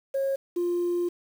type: tone pair in turn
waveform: sine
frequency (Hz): 544 / 349.7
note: C#5 / F4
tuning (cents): -33 / +2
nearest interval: minor sixth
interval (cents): 765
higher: first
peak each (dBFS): -22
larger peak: neither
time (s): 0.14-0.36 / 0.56-1.09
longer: second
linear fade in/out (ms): 10
effects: tanh soft clip ceiling -21 dBFS + 8-bit

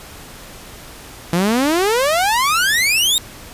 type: exponential sweep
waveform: sawtooth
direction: up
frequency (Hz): 164.81 to 3800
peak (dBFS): -10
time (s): 1.33-3.18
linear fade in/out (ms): 0
effects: pink hiss -37 dBFS RMS until 3.53 s + resampled to 32000 Hz

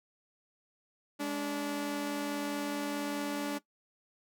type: tone pair together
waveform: sawtooth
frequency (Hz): 207.7 / 289.2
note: G#3 / D4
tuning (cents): 0 / -27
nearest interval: tritone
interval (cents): 573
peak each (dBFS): -37 / -29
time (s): 1.19-3.59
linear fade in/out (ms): 20
effects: noise-tail reverb RT60 0.1 s tail -17 dB re dry

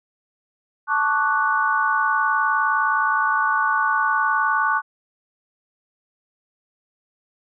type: chord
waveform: sine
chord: D major seventh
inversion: second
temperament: equal with one note detuned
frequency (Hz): 880 / 1115.2 / 1174.7 / 1480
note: A5 / C#6 / D6 / F#6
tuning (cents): 0 / +10 / 0 / 0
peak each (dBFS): -24 / -22 / -25 / -21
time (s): 0.87-4.82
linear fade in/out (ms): 50
effects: none

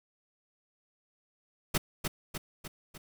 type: noise with echo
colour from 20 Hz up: pink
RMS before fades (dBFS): -26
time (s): 1.74-1.78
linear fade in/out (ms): 10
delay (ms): 300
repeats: 4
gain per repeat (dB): -5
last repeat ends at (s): 2.98
effects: none

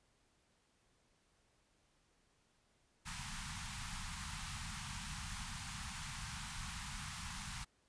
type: band-stop noise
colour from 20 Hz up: pink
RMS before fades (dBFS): -45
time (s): 3.05-7.65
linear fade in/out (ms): 20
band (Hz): 210 to 840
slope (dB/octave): 48
effects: pink hiss -75 dBFS RMS until 7.88 s + resampled to 22050 Hz

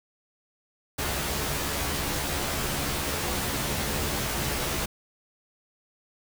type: noise with comb filter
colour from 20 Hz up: pink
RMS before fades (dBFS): -29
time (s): 0.98-4.86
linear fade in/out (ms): 10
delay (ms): 14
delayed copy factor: +1
effects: none

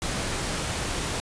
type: noise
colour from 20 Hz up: pink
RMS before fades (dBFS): -29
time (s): 0.02-1.2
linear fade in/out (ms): 0
effects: resampled to 22050 Hz

